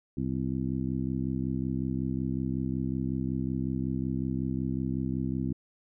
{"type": "harmonic tone", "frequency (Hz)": 65.41, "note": "C2", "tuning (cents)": 0, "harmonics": [1, 2, 3, 4, 5], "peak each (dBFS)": [-38, -33, -33, -33, -38], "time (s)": [0.17, 5.53], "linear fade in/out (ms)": 5, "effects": []}